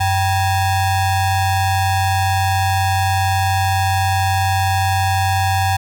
square ring-modulated tone, 436.3 Hz, A4, 15 cents flat, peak -12 dBFS, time 0-5.77 s, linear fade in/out 10 ms, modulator 342 Hz, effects none

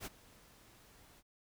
pink noise with ADSR envelope, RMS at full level -41 dBFS, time 0-1.23 s, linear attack 56 ms, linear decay 29 ms, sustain -21 dB, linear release 46 ms, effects none

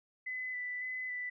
sine tone with vibrato, 2001 Hz, B6, 22 cents sharp, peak -36 dBFS, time 0.26-1.3 s, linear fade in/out 10 ms, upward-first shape square, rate 1.8 Hz, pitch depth 14 cents each way, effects none

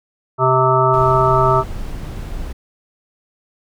harmonic tone, 130 Hz, C3, 11 cents flat, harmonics 1 / 3 / 5 / 7 / 9 / 10, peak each -18 / -18 / -18 / -18 / -18 / -18 dBFS, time 0.38-1.64 s, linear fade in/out 50 ms
brown noise, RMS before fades -26 dBFS, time 0.93-2.53 s, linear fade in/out 10 ms
effects none

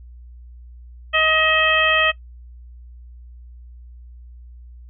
harmonic tone with a mistuned harmonic, 631 Hz, D#5, 24 cents sharp, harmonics 1 / 2 / 3 / 4 / 5, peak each -23 / -21 / -20 / -20 / -21 dBFS, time 1.13-2.12 s, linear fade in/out 20 ms, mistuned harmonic 4, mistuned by +37 cents, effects noise-tail reverb RT60 0.1 s tail -20 dB re dry + added 60 Hz sine -38 dBFS peak until 4.89 s

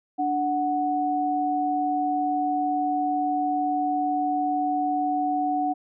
sine tone pair together, 293.7 / 740 Hz, D4 / F#5, 0 / 0 cents, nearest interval octave + major third, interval 1600 cents, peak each -27 / -23 dBFS, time 0.18-5.74 s, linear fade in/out 20 ms, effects none

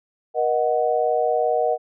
sine chord, D# minor, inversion second, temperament equal with one note detuned, 477.1 / 622.3 / 740 Hz, A#4 / D#5 / F#5, +40 / 0 / 0 cents, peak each -22 dBFS, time 0.34-1.78 s, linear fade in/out 50 ms, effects none

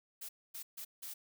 blue noise bursts at uneven times, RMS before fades -45 dBFS, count 4, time 0.21-0.29 / 0.54-0.63 / 0.77-0.85 / 1.02-1.14 s, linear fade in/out 10 ms, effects none

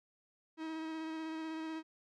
45% pulse tone with vibrato, 319.1 Hz, D#4, 44 cents sharp, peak -39 dBFS, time 0.57-1.83 s, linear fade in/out 50 ms, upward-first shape square, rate 16 Hz, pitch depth 13 cents each way, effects low-pass 4000 Hz 12 dB/octave

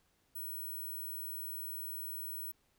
sine tone, 15940 Hz, B9, 15 cents sharp, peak -39 dBFS, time 0.35-2.52 s, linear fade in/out 10 ms, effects pink hiss -74 dBFS RMS until 2.78 s

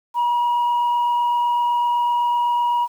sine tone with frequency modulation, 960 Hz, B5, 49 cents flat, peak -14 dBFS, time 0.14-2.88 s, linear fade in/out 50 ms, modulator 27.9 Hz, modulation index 0.35, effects tanh soft clip ceiling -15 dBFS + 8-bit

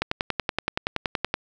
click train, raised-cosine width 0.3 ms, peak -7 dBFS, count 15, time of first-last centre 0.02-1.341 s, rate 10.6 Hz, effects none

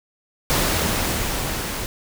pink noise with level ramp, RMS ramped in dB -19 to -28 dBFS, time 0.5-1.86 s, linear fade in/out 0 ms, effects none

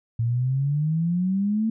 sine exponential sweep, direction up, 113.5 to 225.9 Hz, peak -20 dBFS, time 0.19-1.7 s, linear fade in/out 5 ms, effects none

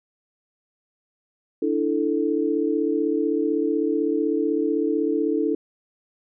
sine chord, D suspended second, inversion none, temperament equal, 293.7 / 329.6 / 440 Hz, D4 / E4 / A4, 0 / 0 / 0 cents, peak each -24 dBFS, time 1.62-5.55 s, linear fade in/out 5 ms, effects none

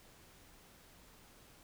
silence, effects pink hiss -61 dBFS RMS until 1.63 s

